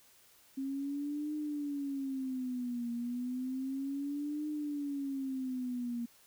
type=tone with vibrato; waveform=sine; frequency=267.2 Hz; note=C4; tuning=36 cents sharp; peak=-34 dBFS; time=0.57-6.06 s; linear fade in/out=10 ms; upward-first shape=triangle; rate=0.32 Hz; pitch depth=220 cents each way; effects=white hiss -63 dBFS RMS until 6.26 s